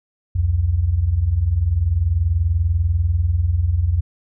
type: tone pair together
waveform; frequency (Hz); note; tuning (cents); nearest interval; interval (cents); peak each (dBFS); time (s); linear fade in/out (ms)
sine; 67.07 / 87.4; C2 / F2; +43 / +2; perfect fourth; 459; -21 / -16; 0.35-4.01; 10
effects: none